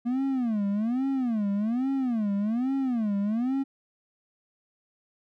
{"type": "tone with vibrato", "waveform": "triangle", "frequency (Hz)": 233.1, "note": "A#3", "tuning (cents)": 0, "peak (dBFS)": -22, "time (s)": [0.05, 3.64], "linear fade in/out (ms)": 20, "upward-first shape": "sine", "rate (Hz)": 1.2, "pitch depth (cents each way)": 270, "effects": []}